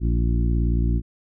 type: harmonic tone with a mistuned harmonic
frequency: 58.27 Hz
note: A#1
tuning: in tune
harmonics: 1 / 2 / 3 / 4 / 5 / 6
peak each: -19 / -25 / -29 / -31 / -33 / -35 dBFS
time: 0-1.02 s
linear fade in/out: 50 ms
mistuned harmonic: 6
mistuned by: -19 cents
effects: none